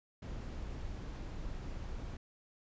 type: noise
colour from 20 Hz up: brown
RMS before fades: -42 dBFS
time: 0.22-2.17 s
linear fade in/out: 5 ms
effects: resampled to 16000 Hz